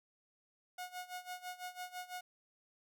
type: tone with tremolo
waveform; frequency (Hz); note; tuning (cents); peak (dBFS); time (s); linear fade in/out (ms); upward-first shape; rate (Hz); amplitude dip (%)
sawtooth; 725; F#5; -35; -37; 0.78-2.21; 5; sine; 6; 85
effects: none